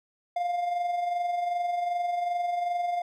triangle tone with amplitude modulation, 703 Hz, F5, 11 cents sharp, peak -22 dBFS, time 0.36-3.02 s, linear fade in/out 5 ms, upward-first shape sine, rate 22.6 Hz, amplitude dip 45%, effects none

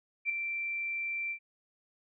sine tone with ADSR envelope, 2349 Hz, D7, in tune, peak -25 dBFS, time 0.25-1.39 s, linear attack 46 ms, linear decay 4 ms, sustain -7 dB, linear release 82 ms, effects none

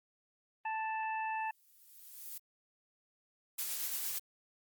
harmonic tone, 880 Hz, A5, in tune, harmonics 1 / 2 / 3, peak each -35 / -43 / -44 dBFS, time 0.65-1.51 s, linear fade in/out 5 ms
violet noise with exponential growth, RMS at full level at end -43 dBFS, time 1.13-2.38 s, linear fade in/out 5 ms, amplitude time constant 270 ms
blue noise with tremolo, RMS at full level -36 dBFS, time 3.58-4.19 s, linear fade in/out 10 ms, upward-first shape triangle, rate 8.7 Hz, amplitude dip 35%
effects Opus 32 kbps

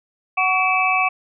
sine tone cluster, 744 / 1129 / 2318 / 2611 Hz, F#5 / C#6 / D7 / E7, +9 / +31 / -23 / -17 cents, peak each -21 dBFS, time 0.37-1.09 s, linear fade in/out 10 ms, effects none

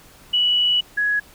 sine tone pair in turn, 2945 / 1674.4 Hz, F#7 / G#6, -9 / +14 cents, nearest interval minor seventh, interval 977 cents, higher first, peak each -15 / -17 dBFS, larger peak first, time 0.33-0.81 / 0.97-1.2 s, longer first, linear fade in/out 10 ms, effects pink hiss -48 dBFS RMS until 1.34 s

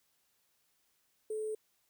sine tone with sample-and-hold, 432.6 Hz, A4, 29 cents flat, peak -34 dBFS, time 1.3-1.55 s, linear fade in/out 5 ms, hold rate 8820 Hz, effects white hiss -75 dBFS RMS until 1.89 s

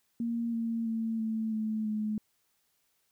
sine tone with pitch steps, 233.1 / 229.1 / 225.2 / 221.3 / 217.5 / 213.8 Hz, A#3 / A#3 / A3 / A3 / A3 / A3, 0 / -30 / +40 / +10 / -20 / -49 cents, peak -29 dBFS, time 0.2-2.18 s, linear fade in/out 2 ms, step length 330 ms, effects white hiss -74 dBFS RMS until 3.11 s

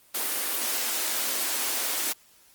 white high-pass noise, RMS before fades -28 dBFS, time 0.14-2.13 s, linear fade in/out 10 ms, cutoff 230 Hz, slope 96 dB/octave, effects white hiss -58 dBFS RMS until 2.54 s + Opus 24 kbps

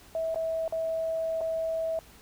sine tone with dropouts, 650 Hz, E5, 24 cents flat, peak -27 dBFS, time 0.15-1.99 s, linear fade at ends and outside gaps 1 ms, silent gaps 0.345-0.358 / 0.679-0.724 / 1.408-1.413 s, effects added 60 Hz sine -59 dBFS peak until 2.21 s + pink hiss -54 dBFS RMS until 2.21 s

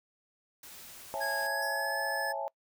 white noise, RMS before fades -49 dBFS, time 0.63-1.47 s, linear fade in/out 2 ms
sine chord, A major seventh, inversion first, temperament just, 550 / 660 / 825 / 880 Hz, C#5 / E5 / G#5 / A5, -14 / +2 / -12 / 0 cents, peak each -38 dBFS, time 1.14-2.48 s, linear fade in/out 0 ms
square tone with pitch glide, 1650 to 1722.1 Hz, G#6 to A6, -12 to -38 cents, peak -33 dBFS, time 1.2-2.33 s, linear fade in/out 20 ms, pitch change +74 cents, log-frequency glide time 1.38-1.98 s
25% pulse tone with exponential decay, 5520 Hz, F8, 21 cents flat, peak -37 dBFS, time 1.62-1.96 s, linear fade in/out 5 ms, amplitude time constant 72 ms
effects noise-tail reverb RT60 0.1 s tail -25 dB re dry

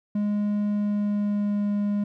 triangle tone with pitch glide, 207 to 205 Hz, G#3 to G#3, -5 to -22 cents, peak -20 dBFS, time 0.15-2.04 s, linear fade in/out 5 ms, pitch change -17 cents, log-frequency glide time 0.68-1.71 s, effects none

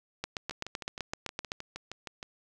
two click trains, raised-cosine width 0.2 ms, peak -16 / -22 dBFS, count 11 / 12, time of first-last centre 0.24-1.519 / 0.51-2.229 s, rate 7.82 / 6.4 Hz, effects none

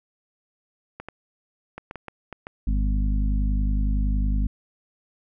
clicks, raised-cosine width 0.5 ms, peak -20 dBFS, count 8, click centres 1 / 1.086 / 1.78 / 1.911 / 1.957 / 2.083 / 2.327 / 2.469 s
harmonic tone, 50.8 Hz, G#1, 38 cents flat, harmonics 1 / 2 / 3 / 4 / 5, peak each -20 / -34 / -36 / -32 / -34 dBFS, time 2.67-4.47 s, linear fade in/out 5 ms
effects none

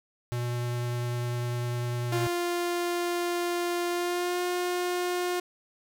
square tone with vibrato, 121 Hz, B2, 35 cents flat, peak -29 dBFS, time 0.32-2.27 s, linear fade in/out 0 ms, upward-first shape triangle, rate 10 Hz, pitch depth 10 cents each way
sawtooth tone with pitch glide, 349.2 to 356.9 Hz, F4 to F4, 0 to +38 cents, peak -23 dBFS, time 2.12-5.4 s, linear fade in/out 5 ms, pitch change +38 cents, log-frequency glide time 3.89-4.42 s
effects none

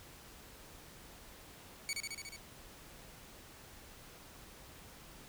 15% pulse tone with echo, 2249 Hz, C#7, 24 cents sharp, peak -28 dBFS, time 1.89-1.93 s, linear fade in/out 0 ms, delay 72 ms, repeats 6, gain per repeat -2 dB, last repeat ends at 2.362 s, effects pink hiss -55 dBFS RMS until 5.28 s

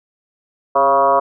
sine tone with frequency modulation, 830.6 Hz, G#5, in tune, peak -10 dBFS, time 0.75-1.2 s, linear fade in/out 10 ms, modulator 141 Hz, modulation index 2.5, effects none

